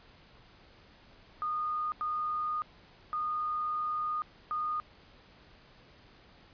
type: tone bursts at uneven times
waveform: sine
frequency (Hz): 1228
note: D#6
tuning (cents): -23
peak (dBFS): -30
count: 4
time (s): 1.42-1.92 / 2.01-2.62 / 3.13-4.22 / 4.51-4.8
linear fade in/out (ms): 0
effects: pink hiss -58 dBFS RMS until 6.53 s + resampled to 11025 Hz